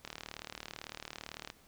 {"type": "click train", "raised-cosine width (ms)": 0.2, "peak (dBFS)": -24, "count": 56, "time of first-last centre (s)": [0.05, 1.501], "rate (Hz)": 37.9, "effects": ["pink hiss -63 dBFS RMS until 1.67 s"]}